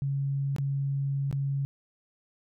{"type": "tone with dropouts", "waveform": "sine", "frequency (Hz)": 138.59, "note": "C#3", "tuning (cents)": 0, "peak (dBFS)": -26, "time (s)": [0.02, 1.65], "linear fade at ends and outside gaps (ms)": 0, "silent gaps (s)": [[0.563, 0.584], [1.312, 1.327]], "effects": []}